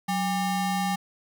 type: ring-modulated tone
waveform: square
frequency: 497 Hz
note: B4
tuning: 11 cents sharp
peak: -22 dBFS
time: 0.08-0.96 s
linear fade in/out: 10 ms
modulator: 311 Hz
effects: none